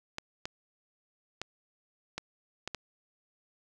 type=clicks; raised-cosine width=0.2 ms; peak=-18 dBFS; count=6; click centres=0.184 / 0.455 / 1.416 / 2.18 / 2.676 / 2.747 s; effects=none